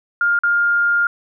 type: tone with dropouts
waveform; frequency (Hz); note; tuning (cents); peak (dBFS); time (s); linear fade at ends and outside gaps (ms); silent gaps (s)
sine; 1408; F6; +14; -13; 0.21-1.07; 2; 0.39-0.435
effects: none